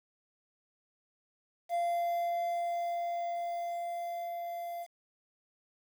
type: tone with level ramp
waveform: triangle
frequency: 690 Hz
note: F5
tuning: 21 cents flat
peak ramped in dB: -26 to -35 dBFS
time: 1.69-4.87 s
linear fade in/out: 50 ms
effects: 9-bit